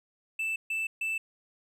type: tone bursts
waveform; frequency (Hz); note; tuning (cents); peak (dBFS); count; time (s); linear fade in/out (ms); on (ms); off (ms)
triangle; 2646; E7; +6; -27; 3; 0.39-1.18; 5; 170; 140
effects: none